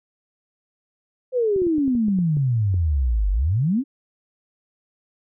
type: exponential two-way sweep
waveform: sine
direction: down then up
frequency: 523.3 to 46.25 to 291.6 Hz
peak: -17 dBFS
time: 1.32-3.84 s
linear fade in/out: 50 ms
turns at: 3.31 s
type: clicks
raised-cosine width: 3 ms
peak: -22 dBFS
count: 10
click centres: 1.562 / 1.619 / 1.668 / 1.782 / 1.879 / 1.952 / 2.084 / 2.188 / 2.37 / 2.742 s
effects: none